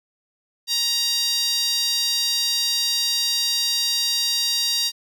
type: tone with high-pass filter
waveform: sawtooth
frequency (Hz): 940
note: A#5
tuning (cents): +14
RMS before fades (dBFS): -22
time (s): 0.67-4.92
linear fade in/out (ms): 50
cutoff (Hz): 4300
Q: 4.4
effects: none